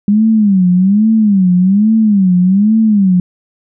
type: tone with vibrato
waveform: sine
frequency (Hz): 199.5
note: G3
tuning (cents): +31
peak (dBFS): -6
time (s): 0.08-3.2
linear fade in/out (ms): 2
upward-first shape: sine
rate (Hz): 1.2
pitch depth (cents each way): 190
effects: none